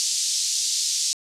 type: band-pass noise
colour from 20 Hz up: pink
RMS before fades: -24 dBFS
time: 0-1.13 s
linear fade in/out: 0 ms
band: 4600 to 7800 Hz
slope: 24 dB/octave
effects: low-pass 12000 Hz 12 dB/octave